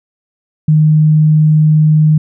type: tone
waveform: sine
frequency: 154.2 Hz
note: D#3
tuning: 15 cents flat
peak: -5 dBFS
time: 0.68-2.18 s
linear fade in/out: 5 ms
effects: none